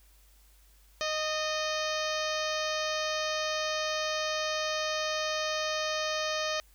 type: harmonic tone with a mistuned harmonic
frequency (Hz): 620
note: D#5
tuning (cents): -6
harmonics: 1 / 2 / 3 / 4 / 5 / 6 / 7 / 8 / 9 / 10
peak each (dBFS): -33 / -36 / -38 / -39 / -40 / -41 / -41 / -42 / -43 / -43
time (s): 1.01-6.6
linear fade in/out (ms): 0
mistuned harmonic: 3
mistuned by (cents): -30
effects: added 50 Hz sine -58 dBFS peak until 6.74 s + white hiss -64 dBFS RMS until 6.74 s